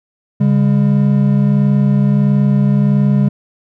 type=tone pair together; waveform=triangle; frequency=140 / 201.5 Hz; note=C#3 / G3; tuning=+18 / +48 cents; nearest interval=tritone; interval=630 cents; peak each=-10 dBFS; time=0.4-3.29 s; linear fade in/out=10 ms; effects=none